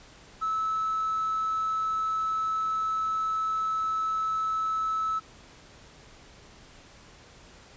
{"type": "tone with hard clipping", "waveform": "sine", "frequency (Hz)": 1303, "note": "E6", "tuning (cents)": -20, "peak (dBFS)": -26, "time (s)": [0.41, 5.2], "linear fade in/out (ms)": 20, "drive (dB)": 1, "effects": ["pink hiss -52 dBFS RMS until 7.76 s", "resampled to 16000 Hz"]}